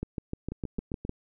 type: two click trains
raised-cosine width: 3 ms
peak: -19 / -22 dBFS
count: 8 / 5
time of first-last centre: 0.03-1.094 / 0.52-1.051 s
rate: 6.58 / 7.54 Hz
effects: none